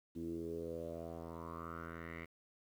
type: tone with low-pass filter sweep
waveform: 10% pulse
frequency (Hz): 83.1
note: E2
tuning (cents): +15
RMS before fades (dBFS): -45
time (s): 0.15-2.26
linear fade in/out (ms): 20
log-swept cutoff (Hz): 290 to 2200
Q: 5.5
effects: 11-bit